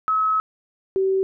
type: tone pair in turn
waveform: sine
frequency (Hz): 1286 / 383.3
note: E6 / G4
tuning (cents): -43 / -39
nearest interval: octave + major sixth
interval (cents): 2096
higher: first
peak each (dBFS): -17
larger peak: neither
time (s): 0.08-0.4 / 0.96-1.23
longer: first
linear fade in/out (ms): 0
effects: none